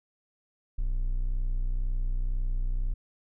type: tone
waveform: triangle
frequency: 31 Hz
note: B0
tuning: 7 cents sharp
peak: -23 dBFS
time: 0.78-2.94 s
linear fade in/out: 10 ms
effects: none